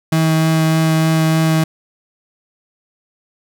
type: tone with vibrato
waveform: 35% pulse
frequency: 160 Hz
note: D#3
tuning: 49 cents sharp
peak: -10 dBFS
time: 0.12-1.64 s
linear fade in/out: 5 ms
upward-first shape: triangle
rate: 3.3 Hz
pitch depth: 10 cents each way
effects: none